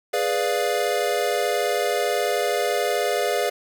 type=chord; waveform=square; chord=G# diminished seventh; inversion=none; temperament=equal; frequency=415.3 / 493.9 / 587.3 / 698.5 Hz; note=G#4 / B4 / D5 / F5; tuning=0 / 0 / 0 / 0 cents; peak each=-27 dBFS; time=0.13-3.5 s; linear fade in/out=10 ms; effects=none